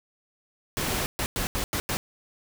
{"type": "noise bursts at uneven times", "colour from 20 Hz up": "pink", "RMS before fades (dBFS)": -28, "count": 6, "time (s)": [[0.77, 1.06], [1.19, 1.26], [1.36, 1.47], [1.55, 1.64], [1.73, 1.8], [1.89, 1.97]], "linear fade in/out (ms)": 0, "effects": []}